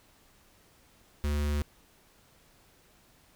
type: tone with notch filter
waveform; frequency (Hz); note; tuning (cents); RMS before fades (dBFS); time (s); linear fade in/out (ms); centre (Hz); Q
square; 73.42; D2; 0; -29; 1.24-1.62; 0; 730; 1.8
effects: pink hiss -62 dBFS RMS until 3.35 s